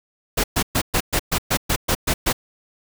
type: noise bursts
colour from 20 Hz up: pink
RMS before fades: -19 dBFS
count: 11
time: 0.37-2.329 s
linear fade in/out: 10 ms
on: 69 ms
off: 120 ms
effects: none